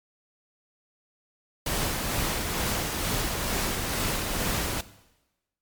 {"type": "noise with tremolo", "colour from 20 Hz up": "pink", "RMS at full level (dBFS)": -27, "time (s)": [1.66, 4.81], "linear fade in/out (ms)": 5, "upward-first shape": "sine", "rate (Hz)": 2.2, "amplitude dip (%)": 30, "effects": ["noise-tail reverb RT60 1.0 s tail -17 dB re dry", "MP3 96 kbps"]}